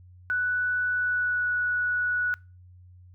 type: tone with pitch glide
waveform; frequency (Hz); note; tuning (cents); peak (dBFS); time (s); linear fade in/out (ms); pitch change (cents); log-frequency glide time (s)
sine; 1483 to 1470.2; F#6 to F#6; +4 to -11; -23; 0.3-2.34; 0; -15; 0.91-1.49
effects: noise-tail reverb RT60 0.3 s tail -24 dB re dry + added 90 Hz sine -48 dBFS peak until 3.14 s